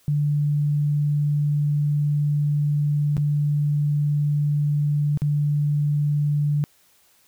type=tone with dropouts; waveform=sine; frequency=146.83 Hz; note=D3; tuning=in tune; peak=-18 dBFS; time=0.08-6.64 s; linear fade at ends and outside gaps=0 ms; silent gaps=3.168-3.179 / 5.174-5.219 s; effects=white hiss -59 dBFS RMS until 7.27 s